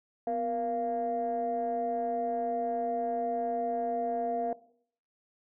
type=tone cluster; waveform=sine; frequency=247.6 / 471.7 / 693 Hz; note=B3 / A#4 / F5; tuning=+5 / +20 / -14 cents; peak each=-37 / -33 / -29 dBFS; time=0.27-4.53 s; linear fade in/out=2 ms; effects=noise-tail reverb RT60 0.6 s tail -19 dB re dry + tanh soft clip ceiling -22 dBFS